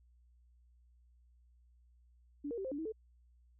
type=tone with pitch steps; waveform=sine; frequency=288.4 / 470.2 / 387.9 / 524 / 287.1 / 320.9 / 437.9 Hz; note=D4 / A#4 / G4 / C5 / D4 / E4 / A4; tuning=-31 / +15 / -18 / +2 / -39 / -46 / -8 cents; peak=-37 dBFS; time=2.44-2.923 s; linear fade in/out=10 ms; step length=69 ms; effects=added 60 Hz sine -63 dBFS peak until 3.59 s